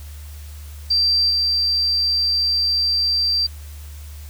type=tone with level steps; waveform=sine; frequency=4697 Hz; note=D8; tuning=1 cent flat; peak=-14 / -16 dBFS; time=0.9-3.47 s; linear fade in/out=10 ms; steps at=1.29 s; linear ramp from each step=20 ms; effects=added 74 Hz sine -33 dBFS peak until 4.29 s + white hiss -46 dBFS RMS until 4.29 s